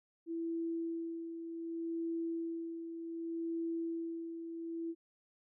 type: tone with tremolo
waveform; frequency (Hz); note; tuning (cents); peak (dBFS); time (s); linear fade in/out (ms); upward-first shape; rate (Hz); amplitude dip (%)
sine; 331.9; E4; +12; -34; 0.26-4.95; 50; sine; 0.66; 55
effects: none